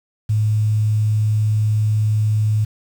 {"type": "tone with quantisation", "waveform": "sine", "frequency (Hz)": 107.2, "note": "A2", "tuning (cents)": -45, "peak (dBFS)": -14, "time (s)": [0.29, 2.65], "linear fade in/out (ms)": 10, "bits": 7, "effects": []}